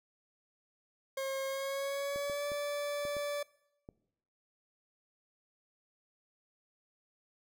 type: tone with pitch glide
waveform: 40% pulse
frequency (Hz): 538 to 580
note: C5 to D5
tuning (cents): +48 to -22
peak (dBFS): -33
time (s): 1.17-3.43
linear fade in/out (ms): 5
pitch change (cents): +130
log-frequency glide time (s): 1.47-2.48
type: clicks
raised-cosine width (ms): 2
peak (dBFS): -33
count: 6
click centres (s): 2.16 / 2.298 / 2.518 / 3.052 / 3.167 / 3.889
effects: noise-tail reverb RT60 0.8 s tail -21 dB re dry